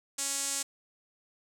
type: tone with band-pass filter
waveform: sawtooth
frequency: 277.2 Hz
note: C#4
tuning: in tune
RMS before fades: -33 dBFS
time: 0.18-0.63 s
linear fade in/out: 10 ms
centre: 7800 Hz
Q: 2.8
effects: none